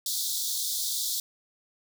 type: high-pass noise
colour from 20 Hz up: pink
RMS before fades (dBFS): -30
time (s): 0.06-1.2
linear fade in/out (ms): 2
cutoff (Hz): 3500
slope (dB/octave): 96
effects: none